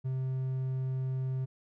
triangle tone, 130.81 Hz, C3, in tune, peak -28 dBFS, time 0.04-1.46 s, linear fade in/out 20 ms, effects none

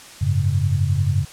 sine chord, F# suspended second, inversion none, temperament equal, 92.5 / 103.83 / 138.59 Hz, F#2 / G#2 / C#3, 0 / 0 / 0 cents, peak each -20 / -21 / -21 dBFS, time 0.21-1.25 s, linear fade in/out 10 ms, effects white hiss -41 dBFS RMS until 1.32 s + low-pass 9000 Hz 12 dB/octave

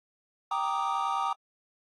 triangle chord, Eb major seventh, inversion first, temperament equal, 784 / 932.3 / 1174.7 / 1244.5 Hz, G5 / Bb5 / D6 / Eb6, 0 / 0 / 0 / 0 cents, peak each -30 dBFS, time 0.51-1.33 s, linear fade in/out 5 ms, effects tanh soft clip ceiling -18 dBFS + AAC 32 kbps

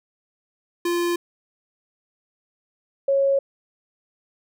square / sine tone pair in turn, 346.6 / 550.2 Hz, F4 / C#5, -13 / -13 cents, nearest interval minor sixth, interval 800 cents, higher second, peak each -21 / -16 dBFS, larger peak second, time 0.85-1.16 / 3.08-3.39 s, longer neither, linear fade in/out 5 ms, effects none

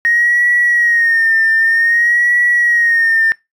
triangle tone with vibrato, 1864.7 Hz, A#6, in tune, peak -6 dBFS, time 0.05-3.32 s, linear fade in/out 0 ms, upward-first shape sine, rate 0.53 Hz, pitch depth 64 cents each way, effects noise-tail reverb RT60 0.2 s tail -25 dB re dry + tanh soft clip ceiling -6 dBFS

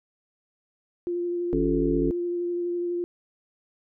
sine tone with vibrato, 349.2 Hz, F4, in tune, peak -25 dBFS, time 1.07-3.04 s, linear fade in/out 0 ms, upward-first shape sine, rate 12 Hz, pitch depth 13 cents each way
harmonic tone, 55 Hz, A1, in tune, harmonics 1 / 3 / 5 / 7 / 8, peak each -30 / -31 / -25 / -36 / -28 dBFS, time 1.53-2.11 s, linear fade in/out 0 ms
effects none

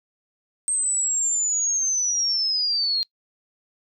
sine linear sweep, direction down, 8372 to 4186 Hz, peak -20 dBFS, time 0.68-3.03 s, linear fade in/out 0 ms, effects noise-tail reverb RT60 0.1 s tail -24 dB re dry

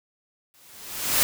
white noise with exponential growth, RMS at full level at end -18 dBFS, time 0.54-1.23 s, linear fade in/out 0 ms, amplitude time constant 150 ms, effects none

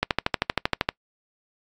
click train, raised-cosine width 0.3 ms, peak -4 dBFS, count 12, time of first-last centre 0.03-0.889 s, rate 12.8 Hz, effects noise-tail reverb RT60 0.1 s tail -26 dB re dry + AAC 64 kbps

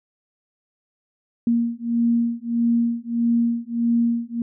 sine beating tone pair, 233.5 / 235.1 Hz, A#3 / A#3, +3 / +15 cents, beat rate 1.6 Hz, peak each -21 dBFS, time 1.47-4.42 s, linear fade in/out 2 ms, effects none

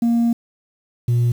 sine tone pair in turn, 234.1 / 119.86 Hz, A#3 / A#2, +8 / +49 cents, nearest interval octave, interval 1159 cents, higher first, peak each -11 dBFS, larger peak neither, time 0.02-0.33 / 1.08-1.32 s, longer first, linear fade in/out 5 ms, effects tanh soft clip ceiling -13 dBFS + 7-bit

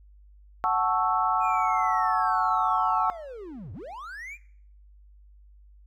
sine chord, F# minor seventh, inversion none, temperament equal, 740 / 880 / 1108.7 / 1318.5 Hz, F#5 / A5 / C#6 / E6, 0 / 0 / 0 / 0 cents, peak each -27 dBFS, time 0.64-3.1 s, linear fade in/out 0 ms
triangle linear two-way sweep, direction down then up, 2489 to 78.3 to 2489 Hz, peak -35 dBFS, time 1.4-4.38 s, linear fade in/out 50 ms, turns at 3.73 s
effects noise-tail reverb RT60 0.6 s tail -20 dB re dry + added 50 Hz sine -50 dBFS peak until 5.86 s

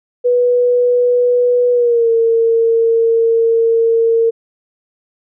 sine tone with pitch glide, 490 to 457.2 Hz, B4 to A#4, -14 to -34 cents, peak -9 dBFS, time 0.24-4.31 s, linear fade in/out 20 ms, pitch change -120 cents, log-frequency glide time 1.72-2.1 s, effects none

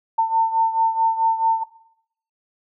sine beating tone pair, 900 / 904.6 Hz, A5 / A5, +39 / +48 cents, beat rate 4.6 Hz, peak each -17 / -21 dBFS, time 0.18-1.64 s, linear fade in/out 10 ms, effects noise-tail reverb RT60 0.7 s tail -17 dB re dry

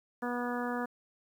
harmonic tone, 243.5 Hz, B3, 24 cents flat, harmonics 1 / 2 / 3 / 4 / 5 / 6 / 7, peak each -35 / -38 / -40 / -41 / -42 / -43 / -43 dBFS, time 0.22-0.86 s, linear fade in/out 10 ms, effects 10-bit

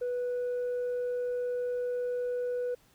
sine tone, 491.9 Hz, B4, 7 cents flat, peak -27 dBFS, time 0.01-2.75 s, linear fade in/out 10 ms, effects tanh soft clip ceiling -28 dBFS + pink hiss -64 dBFS RMS until 2.94 s

